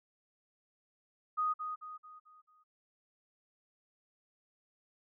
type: tone with echo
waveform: sine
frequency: 1244 Hz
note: D#6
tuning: 1 cent flat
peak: -29 dBFS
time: 1.37-1.54 s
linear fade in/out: 20 ms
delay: 220 ms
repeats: 5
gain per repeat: -7 dB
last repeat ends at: 2.64 s
effects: none